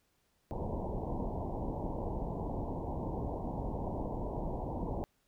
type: low-pass noise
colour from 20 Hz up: pink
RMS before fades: -37 dBFS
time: 0.51-5.04 s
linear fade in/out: 0 ms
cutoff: 980 Hz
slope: 96 dB/octave
effects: pink hiss -75 dBFS RMS until 5.27 s